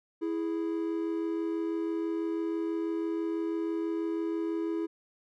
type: tone pair together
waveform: triangle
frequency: 329.6 / 415.7 Hz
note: E4 / G#4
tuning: 0 / +2 cents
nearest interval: major third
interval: 402 cents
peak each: -28 / -34 dBFS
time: 0.21-4.87 s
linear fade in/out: 20 ms
effects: none